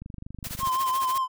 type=click train; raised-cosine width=5 ms; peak=-26 dBFS; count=17; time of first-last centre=0.02-0.673 s; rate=24.5 Hz
type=noise with tremolo; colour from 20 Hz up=white; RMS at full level=-33 dBFS; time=0.44-1.18 s; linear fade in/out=2 ms; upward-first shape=triangle; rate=14 Hz; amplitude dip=90%
type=tone with vibrato; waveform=triangle; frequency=1046.5 Hz; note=C6; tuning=in tune; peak=-21 dBFS; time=0.59-1.28 s; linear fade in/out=50 ms; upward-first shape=triangle; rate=5.6 Hz; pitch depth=49 cents each way
effects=none

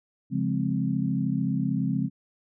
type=chord; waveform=sine; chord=Db major seventh; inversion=none; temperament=equal; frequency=138.59 / 174.61 / 207.7 / 261.6 Hz; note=Db3 / F3 / Ab3 / C4; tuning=0 / 0 / 0 / 0 cents; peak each=-29 dBFS; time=0.3-2.1 s; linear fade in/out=50 ms; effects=none

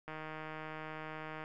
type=click train; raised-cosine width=0.5 ms; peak=-29 dBFS; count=213; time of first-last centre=0.08-1.439 s; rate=156 Hz; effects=none

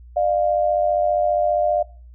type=tone pair together; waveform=sine; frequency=603.5 / 698.5 Hz; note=D5 / F5; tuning=+47 / 0 cents; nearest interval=minor third; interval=253 cents; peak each=-19 dBFS; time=0.16-1.83 s; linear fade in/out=10 ms; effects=noise-tail reverb RT60 0.4 s tail -21 dB re dry + added 60 Hz sine -40 dBFS peak until 2.14 s

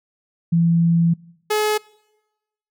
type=tone pair in turn; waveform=sine / sawtooth; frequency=168.1 / 425.3 Hz; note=E3 / G#4; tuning=+34 / +41 cents; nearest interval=octave + major third; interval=1607 cents; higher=second; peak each=-13 dBFS; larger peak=neither; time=0.52-1.14 / 1.5-1.78 s; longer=first; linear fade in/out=10 ms; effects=noise-tail reverb RT60 1.0 s tail -25 dB re dry

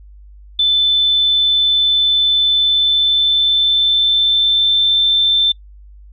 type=tone with pitch glide; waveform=sine; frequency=3520 to 3553 Hz; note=A7 to A7; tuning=0 to +16 cents; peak=-10 dBFS; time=0.59-5.52 s; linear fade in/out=5 ms; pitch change=+16 cents; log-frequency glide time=2.57-4.99 s; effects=noise-tail reverb RT60 0.1 s tail -24 dB re dry + added 50 Hz sine -37 dBFS peak until 6.12 s

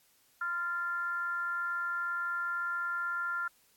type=tone with frequency modulation; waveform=sine; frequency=1389 Hz; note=F6; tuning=10 cents flat; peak=-31 dBFS; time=0.41-3.48 s; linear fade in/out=5 ms; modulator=364 Hz; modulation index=0.42; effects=white hiss -67 dBFS RMS until 3.76 s + AAC 64 kbps

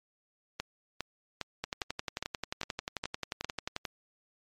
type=two click trains; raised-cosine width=0.2 ms; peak=-16 / -16 dBFS; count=26 / 8; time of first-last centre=1.64-3.852 / 0.6-3.446 s; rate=11.3 / 2.46 Hz; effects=MP3 64 kbps

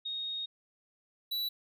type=tone pair in turn; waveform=sine / square; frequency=3729 / 3940 Hz; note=A#7 / B7; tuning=0 / -5 cents; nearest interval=minor second; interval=95 cents; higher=second; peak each=-34 / -32 dBFS; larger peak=second; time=0.05-0.46 / 1.31-1.49 s; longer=first; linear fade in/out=10 ms; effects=none

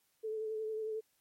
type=tone with vibrato; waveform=sine; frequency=436.3 Hz; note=A4; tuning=15 cents flat; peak=-35 dBFS; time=0.23-1.01 s; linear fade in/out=20 ms; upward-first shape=sine; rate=11 Hz; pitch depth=25 cents each way; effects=white hiss -75 dBFS RMS until 1.2 s + MP3 64 kbps

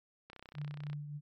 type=click train; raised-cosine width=0.3 ms; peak=-34 dBFS; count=21; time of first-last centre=0.3-0.931 s; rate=31.7 Hz
type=tone with tremolo; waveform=sine; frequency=146.83 Hz; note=D3; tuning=in tune; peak=-36 dBFS; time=0.54-1.21 s; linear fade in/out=50 ms; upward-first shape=triangle; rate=3.3 Hz; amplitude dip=55%
effects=MP3 96 kbps

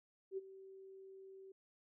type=tone with ADSR envelope; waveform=sine; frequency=384.6 Hz; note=G4; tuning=33 cents flat; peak=-37 dBFS; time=0.31-1.52 s; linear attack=64 ms; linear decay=26 ms; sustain=-16 dB; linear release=5 ms; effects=none

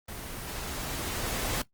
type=noise with level ramp; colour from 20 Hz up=pink; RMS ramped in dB=-40 to -30 dBFS; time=0.08-1.62 s; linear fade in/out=5 ms; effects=noise-tail reverb RT60 0.1 s tail -18 dB re dry + Opus 24 kbps

